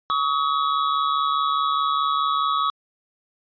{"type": "tone pair together", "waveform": "square", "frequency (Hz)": [1128.2, 1273], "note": ["C#6", "D#6"], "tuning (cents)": [30, 39], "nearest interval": "major second", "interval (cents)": 209, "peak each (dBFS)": -23, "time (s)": [0.1, 2.7], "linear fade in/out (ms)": 0, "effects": ["resampled to 11025 Hz"]}